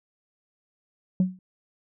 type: tone with exponential decay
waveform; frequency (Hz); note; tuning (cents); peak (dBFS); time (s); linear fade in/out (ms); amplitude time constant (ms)
sine; 185; F#3; 0; -13; 1.2-1.39; 2; 41
effects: tanh soft clip ceiling -15 dBFS